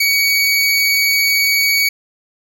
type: tone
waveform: 25% pulse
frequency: 2253 Hz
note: C#7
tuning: 28 cents sharp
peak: -8 dBFS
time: 0-1.89 s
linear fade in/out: 5 ms
effects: none